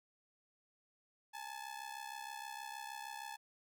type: ring-modulated tone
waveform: sawtooth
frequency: 862 Hz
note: A5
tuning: 36 cents flat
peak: -38 dBFS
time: 1.33-3.37 s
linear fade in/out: 20 ms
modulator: 33.2 Hz
effects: none